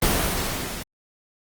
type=noise with level ramp; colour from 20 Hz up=pink; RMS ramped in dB=-19 to -33 dBFS; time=0.02-0.83 s; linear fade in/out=5 ms; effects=Opus 24 kbps